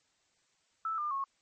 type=tone with pitch steps; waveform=sine; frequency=1316 / 1199.8 / 1093.9 Hz; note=E6 / D6 / C#6; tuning=-3 / +37 / -23 cents; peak=-31 dBFS; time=0.85-1.24 s; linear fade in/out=2 ms; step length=130 ms; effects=white hiss -73 dBFS RMS until 1.41 s + MP3 32 kbps